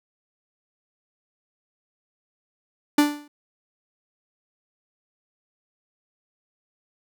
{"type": "tone with exponential decay", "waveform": "45% pulse", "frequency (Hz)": 293.7, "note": "D4", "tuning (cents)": 0, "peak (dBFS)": -12, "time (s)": [2.98, 3.28], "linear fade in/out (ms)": 5, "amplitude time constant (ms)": 65, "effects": []}